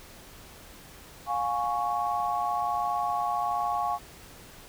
sine chord, Db major, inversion first, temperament equal with one note detuned, 709.4 / 830.6 / 1108.7 Hz, F5 / Ab5 / Db6, +27 / 0 / 0 cents, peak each -30 dBFS, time 1.26-3.99 s, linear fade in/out 50 ms, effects pink hiss -49 dBFS RMS until 4.68 s

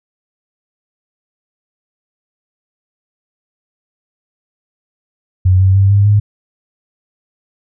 sine tone with pitch steps, 92.5 / 95.16 / 97.89 / 100.7 / 103.59 Hz, F#2 / F#2 / G2 / G2 / G#2, 0 / +49 / -2 / +47 / -4 cents, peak -6 dBFS, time 5.45-6.2 s, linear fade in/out 10 ms, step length 150 ms, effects none

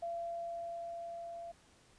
sine tone with level ramp, 681 Hz, F5, 44 cents flat, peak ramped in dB -36 to -43 dBFS, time 0.02-1.52 s, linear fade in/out 10 ms, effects pink hiss -65 dBFS RMS until 1.98 s + resampled to 22050 Hz

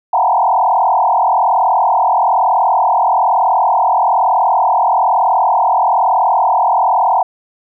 sine tone with frequency modulation, 837 Hz, G#5, 13 cents sharp, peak -9 dBFS, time 0.13-7.23 s, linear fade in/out 5 ms, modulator 41.1 Hz, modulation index 3.4, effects none

